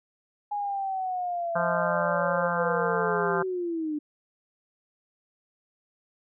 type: linear sweep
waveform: sine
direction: down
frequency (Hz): 830.6 to 293.9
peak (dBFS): -27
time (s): 0.51-3.99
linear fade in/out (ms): 10
type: harmonic tone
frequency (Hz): 173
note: F3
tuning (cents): -16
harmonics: 1 / 3 / 4 / 5 / 6 / 7 / 8 / 9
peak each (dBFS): -33 / -33 / -33 / -33 / -33 / -33 / -33 / -33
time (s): 1.55-3.43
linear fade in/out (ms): 10
effects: none